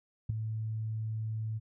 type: tone with ADSR envelope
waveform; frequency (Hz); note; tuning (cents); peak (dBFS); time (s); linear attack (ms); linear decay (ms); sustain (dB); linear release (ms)
sine; 110; A2; 0; -22; 0.29-1.6; 11; 3; -10; 31
effects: tanh soft clip ceiling -22 dBFS